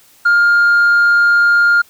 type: tone with tanh clipping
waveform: triangle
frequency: 1408 Hz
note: F6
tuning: 14 cents sharp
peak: -8 dBFS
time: 0.25-1.82 s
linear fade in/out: 10 ms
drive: 6 dB
effects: white hiss -48 dBFS RMS until 1.89 s